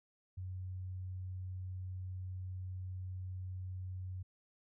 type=tone; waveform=sine; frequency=92.5 Hz; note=F#2; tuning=in tune; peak=-40 dBFS; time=0.37-4.23 s; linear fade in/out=10 ms; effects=none